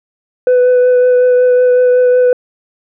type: tone with vibrato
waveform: sine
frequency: 498.7 Hz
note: B4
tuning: 17 cents sharp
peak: -3 dBFS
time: 0.47-2.33 s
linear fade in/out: 2 ms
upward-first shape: triangle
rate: 5.4 Hz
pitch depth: 15 cents each way
effects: tanh soft clip ceiling -5 dBFS